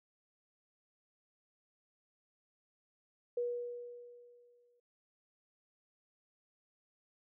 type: tone with exponential decay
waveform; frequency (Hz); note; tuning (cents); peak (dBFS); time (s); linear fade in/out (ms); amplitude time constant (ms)
sine; 482.9; B4; -39; -31; 3.37-4.8; 5; 310
effects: none